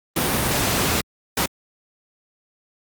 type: noise bursts at uneven times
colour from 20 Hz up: pink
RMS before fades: -20 dBFS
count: 2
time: 0.16-1.01 / 1.37-1.46 s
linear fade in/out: 5 ms
effects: high-pass 80 Hz 12 dB/octave + Opus 32 kbps